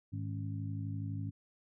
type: harmonic tone with a mistuned harmonic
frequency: 52.1 Hz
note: G#1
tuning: 6 cents sharp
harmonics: 2 / 3 / 4 / 5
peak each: -37 / -43 / -48 / -45 dBFS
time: 0.12-1.31 s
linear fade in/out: 20 ms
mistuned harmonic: 5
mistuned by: +95 cents
effects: none